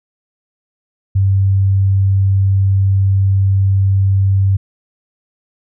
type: tone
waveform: sine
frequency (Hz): 97.2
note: G2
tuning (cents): -14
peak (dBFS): -9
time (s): 1.15-4.57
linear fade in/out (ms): 10
effects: none